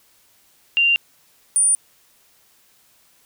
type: tone pair in turn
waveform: sine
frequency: 2779 / 9347 Hz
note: F7 / D9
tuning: -9 / -9 cents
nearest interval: octave + major sixth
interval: 2100 cents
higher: second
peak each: -13 dBFS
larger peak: neither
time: 0.77-0.96 / 1.56-1.75 s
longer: neither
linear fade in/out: 0 ms
effects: white hiss -57 dBFS RMS until 3.25 s